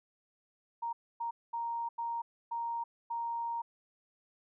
sine tone bursts at uneven times, 932.3 Hz, A#5, in tune, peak -33 dBFS, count 6, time 0.82-0.93 / 1.2-1.31 / 1.53-1.89 / 1.98-2.22 / 2.51-2.84 / 3.1-3.62 s, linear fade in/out 10 ms, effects none

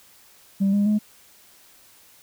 sine tone with pitch steps, 196.1 / 203.3 / 211.2 Hz, G3 / G#3 / G#3, +1 / -37 / +29 cents, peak -15 dBFS, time 0.6-0.99 s, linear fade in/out 20 ms, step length 130 ms, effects tanh soft clip ceiling -15 dBFS + white hiss -53 dBFS RMS until 2.22 s

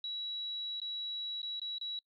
sine tone with dropouts, 3900 Hz, B7, 23 cents flat, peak -36 dBFS, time 0.04-1.99 s, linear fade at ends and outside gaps 2 ms, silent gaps 0.801-0.816 / 1.418-1.429 / 1.597-1.616 / 1.783-1.812 s, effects noise-tail reverb RT60 0.1 s tail -23 dB re dry

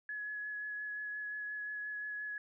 sine tone with vibrato, 1691 Hz, G#6, 31 cents sharp, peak -38 dBFS, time 0.09-2.38 s, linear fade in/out 2 ms, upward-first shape sine, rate 5.7 Hz, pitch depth 13 cents each way, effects none

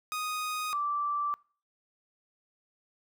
sawtooth / sine tone pair in turn, 1244.5 / 1167.9 Hz, D#6 / D6, 0 / -10 cents, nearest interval minor second, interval 110 cents, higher first, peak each -28 dBFS, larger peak neither, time 0.12-0.73 / 0.73-1.34 s, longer neither, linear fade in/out 0 ms, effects noise-tail reverb RT60 0.4 s tail -23 dB re dry

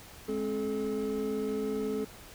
triangle tone cluster, 210 / 267.9 / 430 Hz, G#3 / C4 / A4, +19 / +41 / -40 cents, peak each -34 / -34 / -30 dBFS, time 0.28-2.05 s, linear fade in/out 10 ms, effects pink hiss -50 dBFS RMS until 2.34 s

